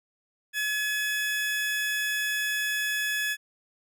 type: tone pair together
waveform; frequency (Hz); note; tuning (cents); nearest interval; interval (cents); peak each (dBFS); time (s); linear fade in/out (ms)
35% pulse; 1700 / 2550; G#6 / D#7; +40 / +42; perfect fifth; 702; -25 / -32; 0.53-3.37; 50
effects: none